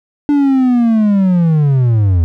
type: linear sweep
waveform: triangle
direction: down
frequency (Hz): 294 to 80.2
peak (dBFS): -6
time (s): 0.29-2.24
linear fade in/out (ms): 0
effects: none